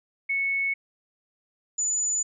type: tone pair in turn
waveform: sine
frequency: 2207 / 6979 Hz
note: C#7 / A8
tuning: -8 / -15 cents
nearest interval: octave + minor sixth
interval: 1993 cents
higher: second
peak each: -23 dBFS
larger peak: neither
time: 0.29-0.74 / 1.78-2.23 s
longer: neither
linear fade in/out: 10 ms
effects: none